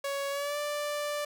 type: tone with pitch glide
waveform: sawtooth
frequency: 558 to 588.1 Hz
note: C#5 to D5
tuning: +11 to +2 cents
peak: -27 dBFS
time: 0.04-1.25 s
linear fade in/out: 5 ms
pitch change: +91 cents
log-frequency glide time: 0.3-0.58 s
effects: none